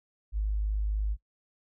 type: tone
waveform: sine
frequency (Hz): 51.91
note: G#1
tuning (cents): 0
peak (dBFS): -26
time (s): 0.32-1.17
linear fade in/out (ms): 50
effects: noise-tail reverb RT60 0.1 s tail -23 dB re dry